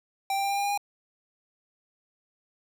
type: tone with pitch steps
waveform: square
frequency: 784 / 789 / 794 / 799.1 / 804.2 / 809.3 / 814.5 Hz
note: G5 / G5 / G5 / G5 / G5 / G#5 / G#5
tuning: 0 / +11 / +22 / +33 / +44 / -45 / -34 cents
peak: -26 dBFS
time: 0.3-0.776 s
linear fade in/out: 2 ms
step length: 68 ms
effects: 9-bit